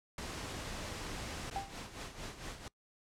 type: noise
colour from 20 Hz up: pink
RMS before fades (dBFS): -42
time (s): 0.18-1.5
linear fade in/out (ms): 2
type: noise with tremolo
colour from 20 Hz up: pink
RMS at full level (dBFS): -43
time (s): 1.51-2.68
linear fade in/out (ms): 2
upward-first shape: sine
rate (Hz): 4.4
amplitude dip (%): 65
type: tone with exponential decay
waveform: sine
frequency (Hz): 789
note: G5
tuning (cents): +11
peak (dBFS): -31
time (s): 1.56-1.77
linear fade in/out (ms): 0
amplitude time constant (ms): 45
effects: noise-tail reverb RT60 0.1 s tail -22 dB re dry + low-pass 8000 Hz 12 dB/octave